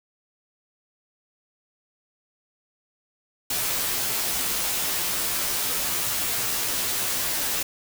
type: noise with comb filter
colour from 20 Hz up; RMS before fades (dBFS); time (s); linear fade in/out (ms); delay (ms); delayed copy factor
white; -26; 3.5-7.63; 5; 13; -0.9
effects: none